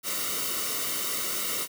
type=noise with comb filter; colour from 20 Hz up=white; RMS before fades=-30 dBFS; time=0.03-1.68 s; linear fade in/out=50 ms; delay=1.2 ms; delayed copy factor=-0.7; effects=none